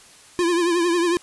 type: tone with vibrato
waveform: square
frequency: 344.9 Hz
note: F4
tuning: 22 cents flat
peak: -18 dBFS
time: 0.39-1.17 s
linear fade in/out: 0 ms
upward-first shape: triangle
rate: 11 Hz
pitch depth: 81 cents each way
effects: white hiss -48 dBFS RMS until 1.22 s + resampled to 24000 Hz